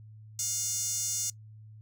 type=tone with high-pass filter; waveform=sawtooth; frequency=713 Hz; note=F5; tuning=36 cents sharp; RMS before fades=-32 dBFS; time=0.39-1.3 s; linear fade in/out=2 ms; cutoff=6500 Hz; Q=5.2; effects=noise-tail reverb RT60 0.1 s tail -22 dB re dry + added 108 Hz sine -47 dBFS peak until 1.81 s